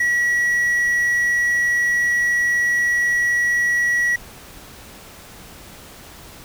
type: tone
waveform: triangle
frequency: 1928 Hz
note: B6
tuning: 42 cents flat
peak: -14 dBFS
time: 0-4.16 s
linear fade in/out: 5 ms
effects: pink hiss -41 dBFS RMS until 6.44 s